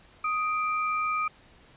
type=tone pair together; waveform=sine; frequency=1248 / 2356 Hz; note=D#6 / D7; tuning=+5 / +5 cents; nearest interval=major seventh; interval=1100 cents; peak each=-26 / -32 dBFS; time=0.24-1.28 s; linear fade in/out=5 ms; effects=pink hiss -56 dBFS RMS until 1.76 s + resampled to 8000 Hz